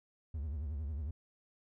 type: tone with vibrato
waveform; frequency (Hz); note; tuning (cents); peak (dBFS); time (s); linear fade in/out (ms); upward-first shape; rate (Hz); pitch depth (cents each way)
triangle; 74.3; D2; +21; -34; 0.34-1.11; 5; triangle; 11; 210
effects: none